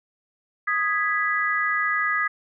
sine chord, G# minor, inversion second, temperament equal, 1244.5 / 1661.2 / 1975.5 Hz, D#6 / G#6 / B6, 0 / 0 / 0 cents, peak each -25 dBFS, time 0.67-2.28 s, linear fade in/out 10 ms, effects none

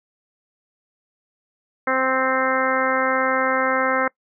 harmonic tone, 261.6 Hz, C4, in tune, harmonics 1 / 2 / 3 / 4 / 5 / 6 / 7 / 8, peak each -28 / -23 / -28 / -26 / -24 / -26 / -28 / -29 dBFS, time 1.87-4.08 s, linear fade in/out 5 ms, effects noise-tail reverb RT60 0.1 s tail -24 dB re dry

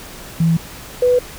sine tone pair in turn, 164.81 / 494.9 Hz, E3 / B4, 0 / +4 cents, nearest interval octave + perfect fifth, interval 1904 cents, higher second, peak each -11 / -10 dBFS, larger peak second, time 0.4-0.57 / 1.02-1.19 s, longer neither, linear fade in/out 5 ms, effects pink hiss -35 dBFS RMS until 1.38 s

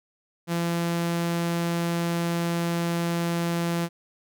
sawtooth tone, 170.1 Hz, F3, 45 cents flat, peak -20 dBFS, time 0.47-3.89 s, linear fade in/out 50 ms, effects none

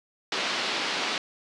white band-pass noise, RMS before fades -29 dBFS, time 0.32-1.18 s, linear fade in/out 2 ms, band 200 to 4500 Hz, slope 24 dB/octave, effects resampled to 24000 Hz

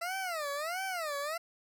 20% pulse tone with vibrato, 660 Hz, E5, 2 cents sharp, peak -29 dBFS, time 0.01-1.38 s, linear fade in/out 10 ms, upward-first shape sine, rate 1.5 Hz, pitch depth 270 cents each way, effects none

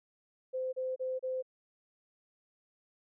sine tone bursts, 516 Hz, C5, 24 cents flat, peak -32 dBFS, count 4, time 0.53-1.426 s, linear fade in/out 20 ms, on 200 ms, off 32 ms, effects none

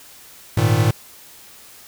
square chord, Ab suspended second, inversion none, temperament equal, 103.83 / 116.54 / 155.56 Hz, Ab2 / Bb2 / Eb3, 0 / 0 / 0 cents, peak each -19 / -18 / -22 dBFS, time 0.57-0.91 s, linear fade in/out 5 ms, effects white hiss -44 dBFS RMS until 1.87 s

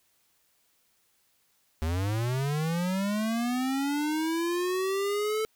square linear sweep, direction up, 76.5 to 440 Hz, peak -27 dBFS, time 1.82-5.45 s, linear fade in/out 0 ms, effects white hiss -69 dBFS RMS until 5.55 s

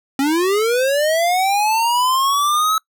square linear sweep, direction up, 265.3 to 1300 Hz, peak -15 dBFS, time 0.19-2.78 s, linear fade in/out 2 ms, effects noise-tail reverb RT60 0.1 s tail -24 dB re dry

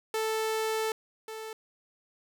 sawtooth tone pair in turn, 440 / 440 Hz, A4 / A4, 0 / 0 cents, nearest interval unison, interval 0 cents, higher neither, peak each -24 / -34 dBFS, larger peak first, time 0.14-0.92 / 1.28-1.53 s, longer first, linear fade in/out 2 ms, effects none

